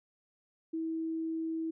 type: tone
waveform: sine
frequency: 324 Hz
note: E4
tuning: 30 cents flat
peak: -32 dBFS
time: 0.73-1.71 s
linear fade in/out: 10 ms
effects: none